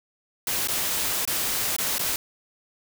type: noise with dropouts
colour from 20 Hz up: white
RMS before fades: -26 dBFS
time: 0.47-2.16 s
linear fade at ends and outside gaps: 2 ms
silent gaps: 0.674-0.684 / 1.252-1.275 / 1.765-1.784 / 1.983-1.993 s
effects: none